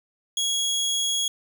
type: tone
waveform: 25% pulse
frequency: 3322 Hz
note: G#7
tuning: in tune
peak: -19 dBFS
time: 0.37-1.28 s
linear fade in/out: 2 ms
effects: 9-bit